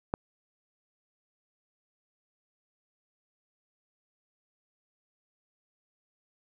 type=click; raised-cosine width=1 ms; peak=-14 dBFS; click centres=0.139 s; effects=9-bit